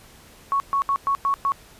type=tone bursts at uneven times; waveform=sine; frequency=1108.7 Hz; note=C#6; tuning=in tune; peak=-18 dBFS; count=6; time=0.52-0.6 / 0.73-0.82 / 0.89-0.96 / 1.07-1.15 / 1.25-1.34 / 1.45-1.52 s; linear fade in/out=0 ms; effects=pink hiss -49 dBFS RMS until 1.79 s + resampled to 32000 Hz